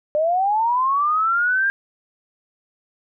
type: linear sweep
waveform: sine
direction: up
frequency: 590 to 1614 Hz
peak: -16 dBFS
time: 0.15-1.7 s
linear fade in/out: 0 ms
effects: none